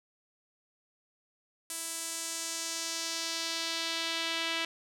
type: tone with band-pass filter sweep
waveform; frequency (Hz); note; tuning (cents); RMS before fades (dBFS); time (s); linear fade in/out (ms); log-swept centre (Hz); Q
sawtooth; 329.7; E4; 0; -35; 1.7-4.65; 2; 9400 to 3000; 1.6
effects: none